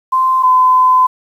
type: tone pair in turn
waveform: sine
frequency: 1039 / 1019.4 Hz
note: C6 / C6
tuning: -12 / -45 cents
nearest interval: unison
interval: 33 cents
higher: first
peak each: -9 / -6 dBFS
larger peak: second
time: 0.12-0.43 / 0.43-1.07 s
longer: second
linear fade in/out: 10 ms
effects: 7-bit